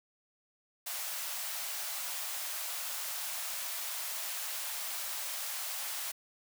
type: high-pass noise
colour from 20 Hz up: white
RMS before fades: -38 dBFS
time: 0.86-6.12 s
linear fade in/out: 10 ms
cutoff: 580 Hz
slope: 48 dB/octave
effects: none